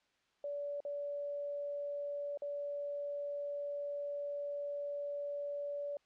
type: tone with dropouts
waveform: sine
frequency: 575 Hz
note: D5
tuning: 37 cents flat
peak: -37 dBFS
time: 0.44-5.97 s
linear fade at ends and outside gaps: 2 ms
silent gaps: 0.804-0.85 / 2.374-2.42 s
effects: white hiss -75 dBFS RMS until 6.05 s + low-pass 4000 Hz 12 dB/octave